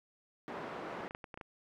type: band-pass noise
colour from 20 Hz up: pink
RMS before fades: -43 dBFS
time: 0.48-1.08 s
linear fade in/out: 0 ms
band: 280 to 1500 Hz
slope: 12 dB/octave
type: clicks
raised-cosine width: 0.5 ms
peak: -30 dBFS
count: 7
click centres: 1.006 / 1.109 / 1.149 / 1.242 / 1.342 / 1.375 / 1.412 s
effects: none